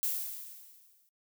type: noise with exponential decay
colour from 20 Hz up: violet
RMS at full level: -30 dBFS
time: 0.03-1.09 s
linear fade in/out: 0 ms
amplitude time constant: 230 ms
effects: noise-tail reverb RT60 0.1 s tail -24 dB re dry